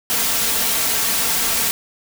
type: noise with comb filter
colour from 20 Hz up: white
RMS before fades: -19 dBFS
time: 0.1-1.71 s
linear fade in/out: 0 ms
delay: 4.4 ms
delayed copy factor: +0.55
effects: none